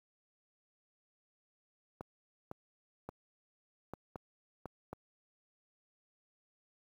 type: clicks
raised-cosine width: 1 ms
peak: -28 dBFS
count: 7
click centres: 2.009 / 2.514 / 3.09 / 3.936 / 4.158 / 4.657 / 4.93 s
effects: high-pass 60 Hz 12 dB/octave + 10-bit